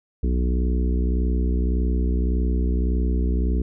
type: harmonic tone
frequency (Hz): 61.74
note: B1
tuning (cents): 0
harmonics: 1 / 3 / 4 / 5 / 6 / 7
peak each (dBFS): -19 / -29 / -31 / -33 / -35 / -36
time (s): 0.23-3.62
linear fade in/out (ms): 5
effects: none